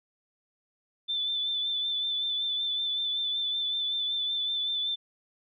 sine tone with vibrato, 3520 Hz, A7, in tune, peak -27 dBFS, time 1.08-4.96 s, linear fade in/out 20 ms, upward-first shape sine, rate 5.3 Hz, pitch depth 29 cents each way, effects none

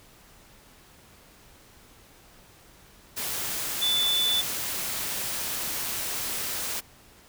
sine tone in noise, 3494 Hz, A7, 13 cents flat, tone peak -22 dBFS, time 3.81-4.42 s, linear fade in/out 20 ms, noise white, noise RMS -31 dBFS, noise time 3.16-6.81 s, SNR +6 dB, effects pink hiss -54 dBFS RMS until 7.28 s

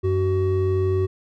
triangle tone pair together, 94 / 376 Hz, F#2 / F#4, +28 / +28 cents, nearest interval 2 octaves, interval 2400 cents, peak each -19 dBFS, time 0.03-1.07 s, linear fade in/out 20 ms, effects none

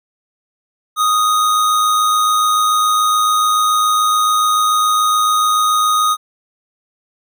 square tone with amplitude modulation, 1244.5 Hz, D#6, in tune, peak -11 dBFS, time 0.96-6.17 s, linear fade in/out 50 ms, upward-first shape sine, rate 107 Hz, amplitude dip 30%, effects none

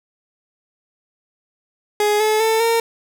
30% pulse tone with pitch steps, 417.6 / 431.1 / 445 / 459.4 Hz, G#4 / A4 / A4 / A#4, +10 / -35 / +20 / -25 cents, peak -12 dBFS, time 2-2.8 s, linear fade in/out 2 ms, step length 200 ms, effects none

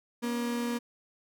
35% pulse tone pair together, 238.2 / 277.2 Hz, A#3 / C#4, +38 / 0 cents, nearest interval minor third, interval 262 cents, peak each -28 / -40 dBFS, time 0.22-0.79 s, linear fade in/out 20 ms, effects none

